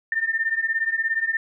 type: beating tone pair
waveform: sine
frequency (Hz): 1793 / 1810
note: A6 / A6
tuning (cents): +32 / +48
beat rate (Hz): 17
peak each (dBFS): -25 / -23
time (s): 0.12-1.37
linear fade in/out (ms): 2
effects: none